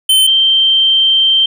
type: tone pair in turn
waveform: square / sine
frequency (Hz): 3085 / 3135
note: G7 / G7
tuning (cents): -28 / -1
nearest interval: unison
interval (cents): 27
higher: second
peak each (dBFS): -7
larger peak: neither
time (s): 0.09-0.27 / 0.27-1.46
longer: second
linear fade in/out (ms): 5
effects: none